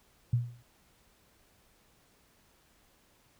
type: tone with exponential decay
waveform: sine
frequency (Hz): 120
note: B2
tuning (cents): -49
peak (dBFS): -21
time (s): 0.33-0.63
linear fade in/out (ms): 5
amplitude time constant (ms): 65
effects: pink hiss -66 dBFS RMS until 3.39 s